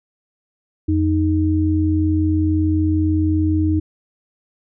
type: tone pair together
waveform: sine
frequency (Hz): 87.3 / 311.1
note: F2 / D#4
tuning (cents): 0 / 0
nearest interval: octave + minor seventh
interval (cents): 2200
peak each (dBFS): -17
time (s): 0.88-3.8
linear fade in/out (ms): 10
effects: none